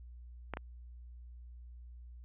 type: clicks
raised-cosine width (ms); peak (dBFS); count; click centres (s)
0.5; -22 / -24; 2; 0.537 / 0.571
effects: added 60 Hz sine -48 dBFS peak until 2.24 s + resampled to 8000 Hz